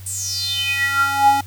square tone with high-pass filter sweep, 277.2 Hz, C#4, in tune, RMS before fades -19 dBFS, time 0.06-1.41 s, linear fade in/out 5 ms, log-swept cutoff 8700 to 630 Hz, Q 8.1, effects added 95 Hz sine -34 dBFS peak until 1.46 s + white hiss -46 dBFS RMS until 1.46 s

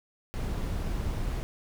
brown noise, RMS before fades -31 dBFS, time 0.34-1.43 s, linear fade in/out 0 ms, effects none

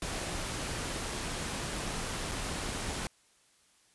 pink noise with dropouts, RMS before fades -36 dBFS, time 0.02-3.07 s, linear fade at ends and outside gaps 1 ms, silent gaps 2.314-2.318 s, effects white hiss -66 dBFS RMS until 3.94 s + resampled to 24000 Hz

